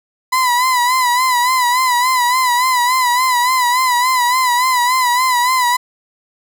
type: tone with vibrato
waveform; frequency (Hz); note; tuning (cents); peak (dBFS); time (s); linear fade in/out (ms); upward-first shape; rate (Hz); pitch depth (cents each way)
35% pulse; 1000; B5; +21; -10; 0.32-5.77; 10; sine; 3.5; 67
effects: none